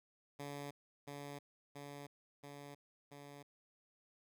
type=tone with echo; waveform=10% pulse; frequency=143 Hz; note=D3; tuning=46 cents flat; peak=-36 dBFS; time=0.39-0.71 s; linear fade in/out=10 ms; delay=680 ms; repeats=4; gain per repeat=-2 dB; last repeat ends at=3.43 s; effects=none